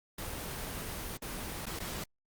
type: noise with dropouts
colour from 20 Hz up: pink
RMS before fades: -39 dBFS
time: 0.18-2.04 s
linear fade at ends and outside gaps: 5 ms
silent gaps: 1.172-1.22 / 1.657-1.665 / 1.791-1.801 s
effects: Opus 24 kbps